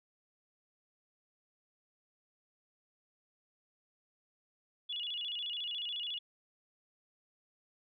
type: tone with vibrato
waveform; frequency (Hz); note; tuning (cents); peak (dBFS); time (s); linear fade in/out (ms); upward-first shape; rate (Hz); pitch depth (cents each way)
sine; 3136; G7; 0; -36; 4.89-6.19; 10; square; 14; 150
effects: none